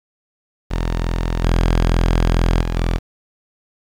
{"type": "tone with level steps", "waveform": "sawtooth", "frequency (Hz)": 42.26, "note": "E1", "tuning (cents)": 44, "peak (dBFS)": [-14, -9, -15, -12], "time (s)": [0.7, 2.99], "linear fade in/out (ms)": 20, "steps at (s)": [1.44, 2.61, 2.76], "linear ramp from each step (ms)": 2, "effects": ["low-pass 6000 Hz 12 dB/octave", "7-bit"]}